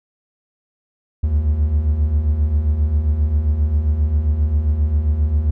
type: beating tone pair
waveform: triangle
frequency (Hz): 69.3 / 76.8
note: C#2 / D#2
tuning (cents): 0 / -22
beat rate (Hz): 7.5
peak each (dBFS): -20 / -13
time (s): 1.23-5.51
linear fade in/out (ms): 10
effects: none